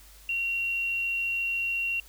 sine tone, 2747 Hz, F7, 29 cents flat, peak -26 dBFS, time 0.29-2 s, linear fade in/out 2 ms, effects added 50 Hz sine -52 dBFS peak until 2.08 s + white hiss -54 dBFS RMS until 2.08 s

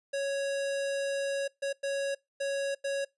square tone bursts at uneven times, 554.4 Hz, C#5, in tune, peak -30 dBFS, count 5, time 0.13-1.48 / 1.62-1.73 / 1.83-2.15 / 2.4-2.75 / 2.84-3.05 s, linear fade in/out 10 ms, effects noise-tail reverb RT60 0.2 s tail -24 dB re dry + resampled to 24000 Hz

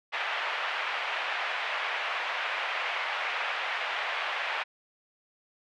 white band-pass noise, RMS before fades -32 dBFS, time 0.12-4.64 s, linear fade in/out 20 ms, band 620 to 2700 Hz, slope 24 dB/octave, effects none

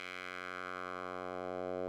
10% pulse tone with band-pass filter sweep, 91 Hz, F#2, 28 cents flat, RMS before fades -42 dBFS, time 0-1.88 s, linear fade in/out 0 ms, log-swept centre 2300 to 570 Hz, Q 1.9, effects none

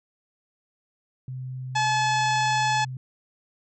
sine tone, 128.9 Hz, C3, 26 cents flat, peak -31 dBFS, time 1.28-2.97 s, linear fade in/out 2 ms
harmonic tone, 859 Hz, A5, 42 cents flat, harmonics 1 / 2 / 3 / 4 / 5 / 6 / 7 / 8 / 9, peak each -22 / -28 / -32 / -34 / -36 / -38 / -39 / -40 / -41 dBFS, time 1.75-2.85 s, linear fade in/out 10 ms
effects none

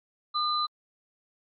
sine tone pair together, 1210 / 4020 Hz, D#6 / B7, -49 / +30 cents, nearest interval octave + major sixth, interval 2079 cents, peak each -26 / -29 dBFS, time 0.34-0.67 s, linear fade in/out 20 ms, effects MP3 96 kbps

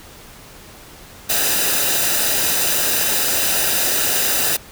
white noise with comb filter, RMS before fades -18 dBFS, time 1.29-4.57 s, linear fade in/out 10 ms, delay 0.91 ms, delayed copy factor -0.55, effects pink hiss -41 dBFS RMS until 4.71 s

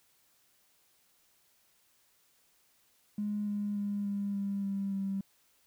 triangle tone with pitch steps, 207.7 / 205.6 / 203.4 / 201.3 / 199.24 / 197.18 / 195.14 Hz, G#3 / G#3 / G#3 / G3 / G3 / G3 / G3, 0 / -17 / -36 / +46 / +28 / +10 / -8 cents, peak -27 dBFS, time 3.18-5.21 s, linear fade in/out 5 ms, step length 290 ms, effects tanh soft clip ceiling -29 dBFS + white hiss -69 dBFS RMS until 5.66 s

